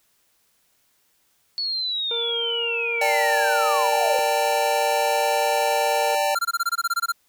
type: linear sweep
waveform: sine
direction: down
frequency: 4435 to 469.5 Hz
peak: -23 dBFS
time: 1.58-4.19 s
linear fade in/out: 0 ms
type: harmonic tone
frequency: 466.2 Hz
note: A#4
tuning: in tune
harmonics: 1 / 2 / 3 / 5 / 6 / 7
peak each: -28 / -39 / -39 / -42 / -48 / -50 dBFS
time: 2.11-6.15 s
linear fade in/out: 2 ms
type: chord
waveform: square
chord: D suspended fourth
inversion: none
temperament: equal with one note detuned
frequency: 587.3 / 784 / 894.3 Hz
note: D5 / G5 / A5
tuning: 0 / 0 / +28 cents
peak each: -24 / -24 / -27 dBFS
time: 3.01-6.35 s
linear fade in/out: 5 ms
type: tone bursts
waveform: square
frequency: 1379 Hz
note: F6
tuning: 22 cents flat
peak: -20 dBFS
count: 13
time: 6.35-7.122 s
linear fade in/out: 10 ms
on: 40 ms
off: 21 ms
effects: white hiss -65 dBFS RMS until 7.28 s